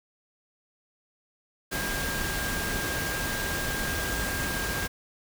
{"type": "tone in noise", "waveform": "sine", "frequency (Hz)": 1608, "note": "G6", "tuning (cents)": 44, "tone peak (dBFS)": -33, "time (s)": [1.71, 4.88], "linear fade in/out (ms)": 20, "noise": "pink", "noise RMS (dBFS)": -31, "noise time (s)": [1.71, 4.88], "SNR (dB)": -5, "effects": []}